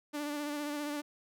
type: tone with vibrato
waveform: sawtooth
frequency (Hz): 293.7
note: D4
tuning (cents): 0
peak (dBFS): -31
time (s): 0.13-1.02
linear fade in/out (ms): 20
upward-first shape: sine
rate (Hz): 15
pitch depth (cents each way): 30
effects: none